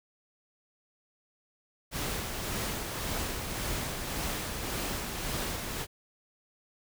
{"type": "noise with tremolo", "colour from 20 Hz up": "pink", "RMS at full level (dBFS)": -33, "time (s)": [1.91, 5.87], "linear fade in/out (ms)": 50, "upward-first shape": "sine", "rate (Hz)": 1.8, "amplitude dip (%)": 35, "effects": []}